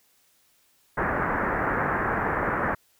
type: low-pass noise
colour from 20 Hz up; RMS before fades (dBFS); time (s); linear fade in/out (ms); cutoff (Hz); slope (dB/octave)
white; -26; 0.97-2.75; 10; 1800; 48
effects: white hiss -64 dBFS RMS until 2.99 s